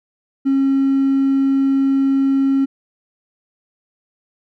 triangle tone with hard clipping, 271.7 Hz, C#4, 35 cents flat, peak -13 dBFS, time 0.45-2.66 s, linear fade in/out 20 ms, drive 4 dB, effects none

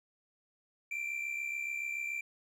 triangle tone pair together, 2349 / 2416 Hz, D7 / D7, 0 / +48 cents, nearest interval unison, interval 48 cents, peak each -34 / -40 dBFS, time 0.91-2.21 s, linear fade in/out 5 ms, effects none

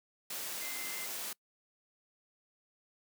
sine tone in noise, 2074 Hz, C7, 16 cents flat, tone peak -45 dBFS, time 0.61-1.06 s, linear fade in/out 5 ms, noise white, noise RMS -40 dBFS, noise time 0.3-1.33 s, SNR -8 dB, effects noise-tail reverb RT60 0.1 s tail -24 dB re dry + high-pass 200 Hz 12 dB/octave

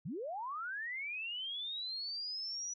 sine linear sweep, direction up, 119.9 to 5920 Hz, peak -38 dBFS, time 0.05-2.74 s, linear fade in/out 10 ms, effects none

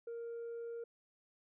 sine tone, 466.2 Hz, A#4, in tune, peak -39 dBFS, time 0.07-0.84 s, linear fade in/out 5 ms, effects tanh soft clip ceiling -40 dBFS

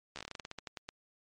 slowing click train, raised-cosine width 0.2 ms, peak -24 dBFS, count 16, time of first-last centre 0.16-0.889 s, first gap 13 ms, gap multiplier 1.17, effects MP3 48 kbps

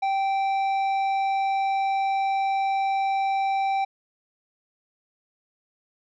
sine tone with tanh clipping, 780 Hz, G5, 9 cents flat, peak -23 dBFS, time 0.02-3.85 s, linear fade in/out 10 ms, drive 9 dB, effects none

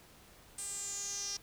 sawtooth tone with band-pass filter sweep, 401.3 Hz, G4, 41 cents sharp, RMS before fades -40 dBFS, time 0.58-1.37 s, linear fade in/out 5 ms, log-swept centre 8600 to 5500 Hz, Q 8.3, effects pink hiss -59 dBFS RMS until 1.42 s

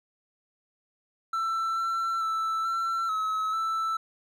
triangle tone with pitch steps, 1335 / 1345 / 1322 / 1346 / 1287 / 1323 Hz, E6 / E6 / E6 / E6 / E6 / E6, +22 / +34 / +5 / +36 / -42 / +6 cents, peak -24 dBFS, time 1.33-3.97 s, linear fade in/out 5 ms, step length 440 ms, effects none

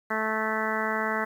harmonic tone, 218.6 Hz, A3, 11 cents flat, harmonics 1 / 2 / 3 / 4 / 5 / 6 / 7 / 8 / 9, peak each -34 / -34 / -34 / -34 / -34 / -34 / -34 / -34 / -34 dBFS, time 0.1-1.25 s, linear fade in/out 10 ms, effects 9-bit

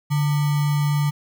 sine tone with sample-and-hold, 146.1 Hz, D3, 9 cents flat, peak -17 dBFS, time 0.1-1.11 s, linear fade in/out 20 ms, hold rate 1050 Hz, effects none

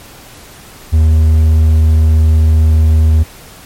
triangle tone, 78.8 Hz, D#2, 23 cents sharp, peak -3 dBFS, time 0.92-3.24 s, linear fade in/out 20 ms, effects pink hiss -36 dBFS RMS until 3.65 s + MP3 64 kbps

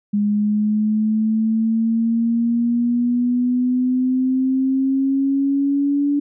sine exponential sweep, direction up, 205.3 to 288.2 Hz, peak -15 dBFS, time 0.13-6.2 s, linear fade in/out 10 ms, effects none

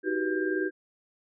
sine tone cluster, 314.9 / 375 / 395.2 / 489.9 / 1595 Hz, D#4 / F#4 / G4 / B4 / G6, +21 / +23 / +14 / -14 / +30 cents, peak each -31 / -29 / -35 / -38 / -33 dBFS, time 0.03-0.71 s, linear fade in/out 50 ms, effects none

